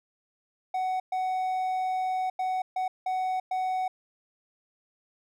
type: tone bursts at uneven times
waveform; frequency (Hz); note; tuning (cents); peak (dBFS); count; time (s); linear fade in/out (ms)
triangle; 746; F#5; +14; -24; 6; 0.74-1 / 1.12-2.3 / 2.39-2.62 / 2.76-2.88 / 3.06-3.4 / 3.51-3.88; 5
effects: none